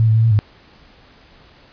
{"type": "tone with pitch steps", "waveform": "sine", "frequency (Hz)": [112.4, 110.1, 112.2, 113.9, 104.9], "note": ["A2", "A2", "A2", "A#2", "G#2"], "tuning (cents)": [37, 2, 34, -40, 18], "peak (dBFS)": -10, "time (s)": [0, 0.39], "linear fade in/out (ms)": 0, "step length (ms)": 78, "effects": ["pink hiss -48 dBFS RMS until 1.72 s", "resampled to 11025 Hz"]}